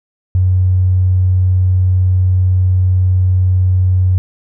triangle tone with tanh clipping, 92.2 Hz, F#2, 6 cents flat, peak -8 dBFS, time 0.35-4.18 s, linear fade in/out 0 ms, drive 3 dB, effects none

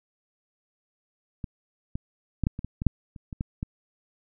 clicks, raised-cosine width 5 ms, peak -20 / -18 / -12 / -10 / -21 / -20 / -18 / -6 / -29 / -24 / -16 / -17 dBFS, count 12, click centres 1.442 / 1.955 / 2.437 / 2.469 / 2.591 / 2.646 / 2.819 / 2.867 / 3.162 / 3.328 / 3.409 / 3.629 s, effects none

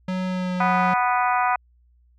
square tone with pitch glide, 185 to 181.51 Hz, F#3 to F#3, 0 to -33 cents, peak -24 dBFS, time 0.08-0.94 s, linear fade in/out 5 ms, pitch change -33 cents, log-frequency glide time 0.26-0.55 s
harmonic tone, 246.9 Hz, B3, in tune, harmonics 3 / 4 / 5 / 6 / 7 / 8 / 9 / 10, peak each -22 / -23 / -25 / -28 / -40 / -32 / -39 / -33 dBFS, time 0.6-1.56 s, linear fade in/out 5 ms
effects added 60 Hz sine -55 dBFS peak until 2.18 s + low-pass 4000 Hz 12 dB/octave

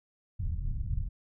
pink low-pass noise, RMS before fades -32 dBFS, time 0.39-1.09 s, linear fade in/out 10 ms, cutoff 120 Hz, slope 24 dB/octave, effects none

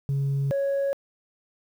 sine tone pair in turn, 138.59 / 554.4 Hz, C#3 / C#5, 0 / 0 cents, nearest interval 2 octaves, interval 2400 cents, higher second, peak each -20 dBFS, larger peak neither, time 0.09-0.51 / 0.51-0.93 s, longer neither, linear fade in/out 0 ms, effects tanh soft clip ceiling -21 dBFS + 9-bit

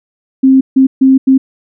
sine tone bursts at uneven times, 265.1 Hz, C4, 23 cents sharp, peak -3 dBFS, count 4, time 0.43-0.61 / 0.76-0.87 / 1.01-1.18 / 1.27-1.38 s, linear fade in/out 10 ms, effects none

